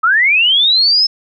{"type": "linear sweep", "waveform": "sine", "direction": "up", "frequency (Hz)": [1244.5, 5270], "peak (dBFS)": -8, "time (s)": [0.03, 1.07], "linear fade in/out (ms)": 10, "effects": []}